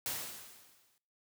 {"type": "noise with exponential decay", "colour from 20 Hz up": "white", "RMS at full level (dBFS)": -35, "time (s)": [0.06, 0.98], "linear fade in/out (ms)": 1, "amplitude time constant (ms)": 200, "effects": ["noise-tail reverb RT60 0.5 s tail -21 dB re dry", "high-pass 80 Hz 12 dB/octave"]}